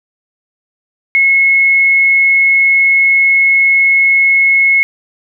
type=tone; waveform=sine; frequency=2179 Hz; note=C#7; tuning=30 cents flat; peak=-6 dBFS; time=1.15-4.83 s; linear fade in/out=0 ms; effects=none